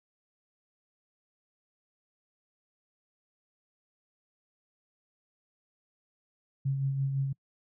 sine tone with tremolo, 136.5 Hz, C#3, 26 cents flat, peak -25 dBFS, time 6.65-7.33 s, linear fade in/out 10 ms, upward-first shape sine, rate 5.9 Hz, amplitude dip 40%, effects noise-tail reverb RT60 0.1 s tail -26 dB re dry

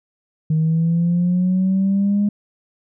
sine linear sweep, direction up, 155.56 to 206.6 Hz, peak -13 dBFS, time 0.5-2.29 s, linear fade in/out 5 ms, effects tanh soft clip ceiling -11 dBFS

